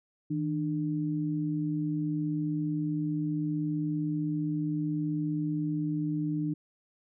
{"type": "tone pair together", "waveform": "sine", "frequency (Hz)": [158.5, 299.2], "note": ["D#3", "D4"], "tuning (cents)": [32, 32], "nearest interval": "major seventh", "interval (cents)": 1100, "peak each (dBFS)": [-31, -30], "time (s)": [0.3, 6.54], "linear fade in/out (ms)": 10, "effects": []}